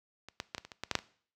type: clicks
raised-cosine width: 0.2 ms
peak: -28 / -17 / -18 / -20 / -28 / -27 / -18 / -12 / -8 / -26 dBFS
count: 10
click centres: 0.286 / 0.401 / 0.548 / 0.581 / 0.65 / 0.718 / 0.836 / 0.913 / 0.953 / 0.989 s
effects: noise-tail reverb RT60 0.5 s tail -20 dB re dry + high-pass 60 Hz 12 dB/octave